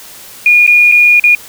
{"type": "tone with dropouts", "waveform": "sine", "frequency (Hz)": 2437, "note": "D#7", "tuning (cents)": -37, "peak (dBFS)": -3, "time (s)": [0.46, 1.35], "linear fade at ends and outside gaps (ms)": 2, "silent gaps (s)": [[0.666, 0.676], [0.916, 0.921], [1.198, 1.239]], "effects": ["white hiss -33 dBFS RMS until 1.48 s"]}